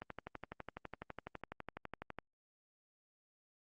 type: click train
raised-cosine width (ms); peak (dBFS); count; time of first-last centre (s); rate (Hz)
0.5; -28; 27; 0.02-2.187; 12
effects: Opus 32 kbps